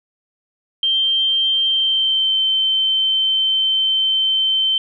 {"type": "tone with pitch glide", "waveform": "sine", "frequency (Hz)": [3148, 3096], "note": ["G7", "G7"], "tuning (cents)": [7, -22], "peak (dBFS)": -14, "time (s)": [0.83, 4.78], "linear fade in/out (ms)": 2, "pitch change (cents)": -29, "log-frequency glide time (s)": [1.63, 2.39], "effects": []}